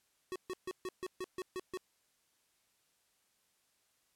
square tone bursts, 370.2 Hz, F#4, 1 cent sharp, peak -38 dBFS, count 9, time 0.32-1.773 s, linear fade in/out 0 ms, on 37 ms, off 140 ms, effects white hiss -75 dBFS RMS until 4.15 s + low-pass 12000 Hz 12 dB/octave

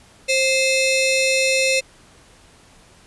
sawtooth ring-modulated tone, 1568 Hz, G6, in tune, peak -9 dBFS, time 0.28-1.81 s, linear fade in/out 20 ms, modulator 1040 Hz, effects pink hiss -50 dBFS RMS until 3.06 s + resampled to 24000 Hz

